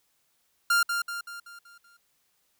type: tone with echo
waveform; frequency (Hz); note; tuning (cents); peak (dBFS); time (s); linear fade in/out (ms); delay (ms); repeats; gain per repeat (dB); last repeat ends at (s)
45% pulse; 1396.9; F6; 0; -20; 0.7-0.83; 5; 190; 6; -6; 1.97
effects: white hiss -71 dBFS RMS until 2.59 s